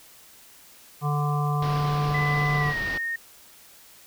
harmonic tone, 146.83 Hz, D3, in tune, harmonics 1 / 3 / 5 / 7 / 8, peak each -23 / -36 / -32 / -33 / -32 dBFS, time 1.01-2.74 s, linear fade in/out 50 ms
pink low-pass noise, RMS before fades -35 dBFS, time 1.62-2.98 s, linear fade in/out 5 ms, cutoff 5400 Hz, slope 48 dB/octave
sine tone with pitch glide, 2000 to 1844.6 Hz, B6 to A#6, +21 to -19 cents, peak -26 dBFS, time 2.14-3.16 s, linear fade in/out 5 ms, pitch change -140 cents, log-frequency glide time 2.56-2.81 s
effects white hiss -51 dBFS RMS until 4.06 s

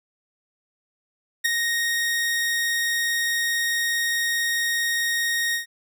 sawtooth tone with ADSR envelope, 1864.7 Hz, A#6, in tune, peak -12 dBFS, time 1.44-5.66 s, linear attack 17 ms, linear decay 6 ms, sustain -6 dB, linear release 120 ms, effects none

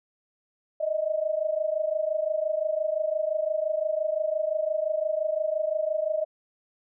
sine tone pair together, 610.2 / 636 Hz, D#5 / D#5, -34 / +38 cents, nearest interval minor second, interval 72 cents, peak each -27 dBFS, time 0.8-6.25 s, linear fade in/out 10 ms, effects none

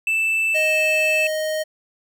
triangle tone with pitch glide, 2645 to 2627 Hz, E7 to E7, +5 to -7 cents, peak -16 dBFS, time 0.07-1.27 s, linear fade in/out 2 ms, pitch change -12 cents, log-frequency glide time 0.53-0.75 s
square tone, 622.3 Hz, D#5, in tune, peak -22 dBFS, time 0.54-1.64 s, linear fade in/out 20 ms
effects none

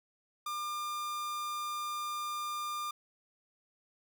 45% pulse tone, 1200 Hz, D6, 37 cents sharp, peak -35 dBFS, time 0.46-2.91 s, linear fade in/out 5 ms, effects none

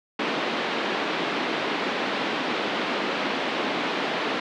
pink band-pass noise, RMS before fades -27 dBFS, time 0.19-4.4 s, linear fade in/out 5 ms, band 230 to 3700 Hz, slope 24 dB/octave, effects none

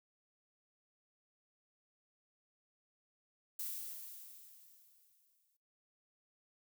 violet noise with exponential decay, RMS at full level -40 dBFS, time 3.59-5.57 s, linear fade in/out 5 ms, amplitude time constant 430 ms, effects noise-tail reverb RT60 0.6 s tail -24 dB re dry

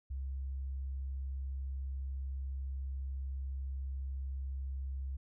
sine tone, 67 Hz, C2, 42 cents sharp, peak -36 dBFS, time 0.1-5.17 s, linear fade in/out 10 ms, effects none

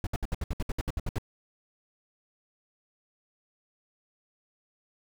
brown noise bursts, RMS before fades -29 dBFS, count 13, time 0.04-1.184 s, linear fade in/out 2 ms, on 28 ms, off 65 ms, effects none

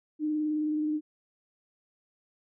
sine tone with vibrato, 304.6 Hz, D#4, 37 cents flat, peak -26 dBFS, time 0.19-1.01 s, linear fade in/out 50 ms, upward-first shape square, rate 19 Hz, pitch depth 16 cents each way, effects none

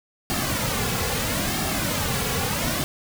pink noise with flanger, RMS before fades -25 dBFS, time 0.3-2.84 s, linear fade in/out 0 ms, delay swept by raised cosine 2 to 3.3 ms, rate 0.76 Hz, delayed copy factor -0.65, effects none

